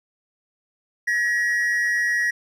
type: tone pair together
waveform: triangle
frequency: 1701 / 1907.5 Hz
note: G#6 / A#6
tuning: +41 / +39 cents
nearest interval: major second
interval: 198 cents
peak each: -25 / -18 dBFS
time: 1.07-2.31 s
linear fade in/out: 10 ms
effects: none